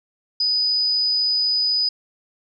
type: tone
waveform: sine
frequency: 4978 Hz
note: D#8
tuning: in tune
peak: -17 dBFS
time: 0.4-1.89 s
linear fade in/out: 5 ms
effects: none